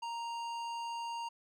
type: tone with hard clipping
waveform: sine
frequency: 932.3 Hz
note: A#5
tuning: in tune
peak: -39 dBFS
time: 0.02-1.29 s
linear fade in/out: 10 ms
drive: 13 dB
effects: none